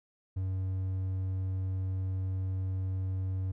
triangle tone, 94.2 Hz, F#2, 32 cents sharp, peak -28 dBFS, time 0.36-3.52 s, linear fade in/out 10 ms, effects none

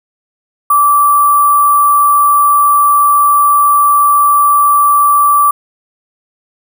sine tone with sample-and-hold, 1162 Hz, D6, 19 cents flat, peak -5 dBFS, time 0.7-5.51 s, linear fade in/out 5 ms, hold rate 11025 Hz, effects none

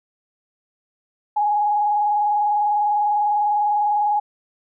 sine tone with vibrato, 830.6 Hz, G#5, in tune, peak -16 dBFS, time 1.36-4.2 s, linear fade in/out 10 ms, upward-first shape triangle, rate 20 Hz, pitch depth 55 cents each way, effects none

